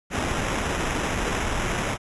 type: noise with sample-and-hold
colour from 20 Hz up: pink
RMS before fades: -26 dBFS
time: 0.1-1.98 s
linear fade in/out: 50 ms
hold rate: 4410 Hz
effects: resampled to 24000 Hz